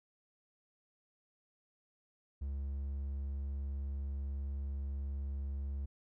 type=tone; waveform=triangle; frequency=69.3 Hz; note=C#2; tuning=in tune; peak=-34 dBFS; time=2.41-5.86 s; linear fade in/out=10 ms; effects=none